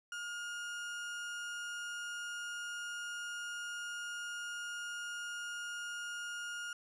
35% pulse tone, 1423 Hz, F6, 32 cents sharp, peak -38 dBFS, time 0.12-6.73 s, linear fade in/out 2 ms, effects resampled to 22050 Hz

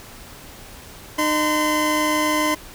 25% pulse tone pair together, 305.3 / 1026.9 Hz, D#4 / C6, -33 / -33 cents, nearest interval octave + major sixth, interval 2100 cents, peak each -17 dBFS, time 1.18-2.55 s, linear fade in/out 10 ms, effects pink hiss -41 dBFS RMS until 2.74 s

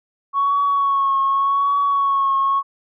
sine tone with vibrato, 1108.7 Hz, C#6, in tune, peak -14 dBFS, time 0.33-2.63 s, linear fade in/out 50 ms, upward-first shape triangle, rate 0.86 Hz, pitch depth 36 cents each way, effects tanh soft clip ceiling -10 dBFS

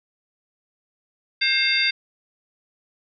sine tone cluster, 1587 / 2125 / 2672 / 3620 / 4732 Hz, G6 / C7 / E7 / A7 / D8, +21 / +26 / +23 / +48 / +12 cents, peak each -27 / -22 / -26 / -24 / -24 dBFS, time 1.41-1.91 s, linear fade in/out 10 ms, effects none

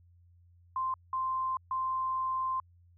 sine tone bursts at uneven times, 1044 Hz, C6, 4 cents flat, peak -29 dBFS, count 3, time 0.76-0.94 / 1.13-1.57 / 1.71-2.6 s, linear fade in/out 2 ms, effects added 87 Hz sine -58 dBFS peak until 2.97 s

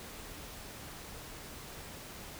silence, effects pink hiss -47 dBFS RMS until 2.39 s

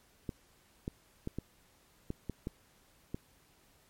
clicks, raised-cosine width 3 ms, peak -23 dBFS, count 8, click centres 0.292 / 0.879 / 1.274 / 1.386 / 2.104 / 2.297 / 2.471 / 3.145 s, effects pink hiss -66 dBFS RMS until 3.89 s + MP3 64 kbps

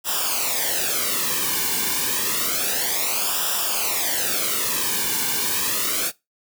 white noise with flanger, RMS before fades -23 dBFS, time 0.04-6.12 s, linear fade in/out 50 ms, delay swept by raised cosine 0.46 to 1.56 ms, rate 0.29 Hz, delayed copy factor -0.8, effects noise-tail reverb RT60 0.2 s tail -20 dB re dry

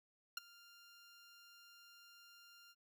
15% pulse tone with ADSR envelope, 1396.9 Hz, F6, in tune, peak -31 dBFS, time 0.37-2.75 s, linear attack 4 ms, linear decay 15 ms, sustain -23 dB, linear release 44 ms, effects none

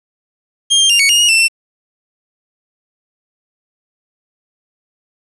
sawtooth tone with pitch steps, 3213 / 3183 / 2800 / 2228 / 2848 / 2876 / 2676 / 2692 Hz, G7 / G7 / F7 / C#7 / F7 / F#7 / E7 / E7, +42 / +26 / +4 / +8 / +33 / -50 / +25 / +36 cents, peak -5 dBFS, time 0.7-1.484 s, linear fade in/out 20 ms, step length 98 ms, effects resampled to 24000 Hz + 7-bit

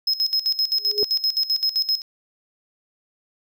triangle tone with tremolo, 5140 Hz, E8, 45 cents flat, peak -16 dBFS, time 0.07-2.02 s, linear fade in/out 5 ms, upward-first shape square, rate 7.7 Hz, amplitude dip 80%
sine tone with exponential growth, 415.3 Hz, G#4, in tune, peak -19 dBFS, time 0.77-1.03 s, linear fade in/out 0 ms, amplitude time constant 55 ms
effects none

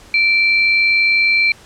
sine tone pair together, 2343 / 4175 Hz, D7 / C8, -5 / -5 cents, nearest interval minor seventh, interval 1000 cents, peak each -11 / -21 dBFS, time 0.14-1.52 s, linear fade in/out 2 ms, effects pink hiss -43 dBFS RMS until 1.65 s + low-pass 9000 Hz 12 dB/octave

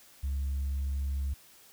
sine tone, 68.8 Hz, C#2, 12 cents flat, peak -27 dBFS, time 0.23-1.34 s, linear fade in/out 10 ms, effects tanh soft clip ceiling -27 dBFS + white hiss -57 dBFS RMS until 1.72 s

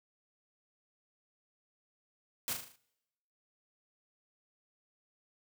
white noise with echo, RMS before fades -35 dBFS, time 2.48-2.53 s, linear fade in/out 0 ms, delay 38 ms, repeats 6, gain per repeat -5 dB, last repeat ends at 2.758 s, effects noise-tail reverb RT60 1.0 s tail -26 dB re dry

